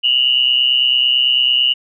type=tone pair together; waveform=sine; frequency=2831 / 2960 Hz; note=F7 / F#7; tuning=+23 / 0 cents; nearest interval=minor second; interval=77 cents; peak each=-14 dBFS; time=0.03-1.74 s; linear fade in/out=20 ms; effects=none